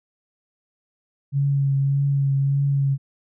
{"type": "tone with vibrato", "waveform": "sine", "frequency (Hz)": 138.9, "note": "C#3", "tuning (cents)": 4, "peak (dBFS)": -17, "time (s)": [1.32, 2.98], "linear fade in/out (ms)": 50, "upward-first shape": "triangle", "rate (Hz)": 1.7, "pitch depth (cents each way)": 24, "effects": []}